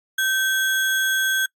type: tone with sample-and-hold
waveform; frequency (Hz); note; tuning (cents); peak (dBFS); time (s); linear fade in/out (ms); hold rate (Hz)
sine; 1553; G6; -17; -18; 0.18-1.46; 5; 4900
effects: noise-tail reverb RT60 0.1 s tail -26 dB re dry + AAC 64 kbps